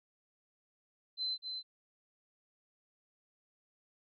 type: tone with echo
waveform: sine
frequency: 4063 Hz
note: B7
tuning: 48 cents sharp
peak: -33 dBFS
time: 1.17-1.38 s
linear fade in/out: 50 ms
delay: 250 ms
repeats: 1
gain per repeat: -5 dB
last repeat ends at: 1.63 s
effects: none